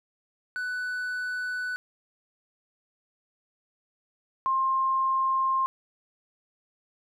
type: tone pair in turn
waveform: triangle / sine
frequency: 1491 / 1059.8 Hz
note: F#6 / C6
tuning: +13 / +22 cents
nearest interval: tritone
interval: 591 cents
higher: first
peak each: -27 / -22 dBFS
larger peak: second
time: 0.56-1.76 / 4.46-5.66 s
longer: neither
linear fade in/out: 0 ms
effects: none